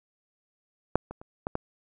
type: clicks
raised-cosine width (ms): 1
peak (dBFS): -6 / -24 / -30 / -16 / -14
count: 5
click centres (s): 0.956 / 1.11 / 1.215 / 1.469 / 1.554
effects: none